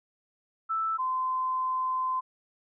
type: tone pair in turn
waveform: sine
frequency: 1320 / 1030.9 Hz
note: E6 / C6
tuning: +2 / -26 cents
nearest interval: major third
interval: 428 cents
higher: first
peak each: -26 dBFS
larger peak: neither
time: 0.69-0.98 / 0.98-2.21 s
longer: second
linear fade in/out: 20 ms
effects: none